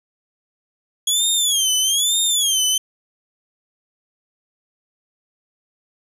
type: tone with vibrato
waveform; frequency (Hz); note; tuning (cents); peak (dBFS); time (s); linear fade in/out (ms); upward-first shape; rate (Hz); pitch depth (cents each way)
20% pulse; 3322; G#7; 0; -10; 1.07-2.78; 5; sine; 1.1; 170
effects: none